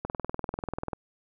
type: click train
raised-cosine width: 1 ms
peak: -17 dBFS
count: 19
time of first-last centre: 0.05-0.932 s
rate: 20.4 Hz
effects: none